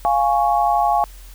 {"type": "chord", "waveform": "sine", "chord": "Db major", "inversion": "first", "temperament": "equal", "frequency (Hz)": [698.5, 830.6, 1108.7], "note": ["F5", "Ab5", "Db6"], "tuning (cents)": [0, 0, 0], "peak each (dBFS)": [-18, -17, -22], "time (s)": [0.05, 1.04], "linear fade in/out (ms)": 0, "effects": ["added 44 Hz sine -37 dBFS peak until 1.34 s", "white hiss -47 dBFS RMS until 1.34 s"]}